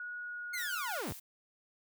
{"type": "tone with pitch glide", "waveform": "sine", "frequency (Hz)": [1455, 1443.3], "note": ["F#6", "F#6"], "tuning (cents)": [-29, -43], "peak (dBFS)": -39, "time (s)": [0, 1.01], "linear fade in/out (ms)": 2, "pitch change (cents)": -14, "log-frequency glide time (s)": [0.17, 0.55]}
{"type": "linear sweep", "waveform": "sawtooth", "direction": "down", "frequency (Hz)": [2181, 38.89], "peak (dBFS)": -33, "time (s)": [0.53, 1.13], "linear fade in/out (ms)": 10}
{"type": "noise with tremolo", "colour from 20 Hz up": "blue", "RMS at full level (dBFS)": -45, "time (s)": [0.57, 1.2], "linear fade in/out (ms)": 10, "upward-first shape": "triangle", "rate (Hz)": 6.2, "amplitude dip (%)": 40}
{"effects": []}